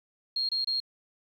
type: tone bursts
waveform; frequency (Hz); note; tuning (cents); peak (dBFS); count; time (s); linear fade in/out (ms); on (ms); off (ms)
sine; 4244; C8; +24; -26; 3; 0.36-0.802; 5; 130; 26
effects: 10-bit